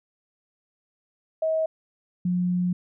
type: tone pair in turn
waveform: sine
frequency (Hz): 638 / 179.03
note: D#5 / F3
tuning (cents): +43 / +43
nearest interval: octave + minor seventh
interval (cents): 2200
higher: first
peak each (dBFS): -21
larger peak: neither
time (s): 1.42-1.66 / 2.25-2.73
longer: second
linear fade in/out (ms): 5
effects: none